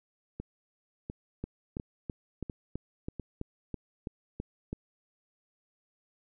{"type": "two click trains", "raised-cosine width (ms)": 3, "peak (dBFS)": [-24, -22], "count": [5, 11], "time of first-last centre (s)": [[0.4, 3.197], [1.44, 4.729]], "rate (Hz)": [1.43, 3.04], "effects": []}